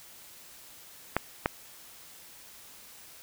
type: clicks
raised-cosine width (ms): 0.5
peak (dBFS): -9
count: 2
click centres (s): 1.166 / 1.459
effects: white hiss -51 dBFS RMS until 3.22 s